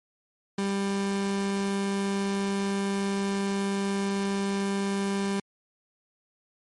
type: tone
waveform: 30% pulse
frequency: 197.7 Hz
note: G3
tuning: 15 cents sharp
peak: -23 dBFS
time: 0.58-5.4 s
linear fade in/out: 5 ms
effects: MP3 48 kbps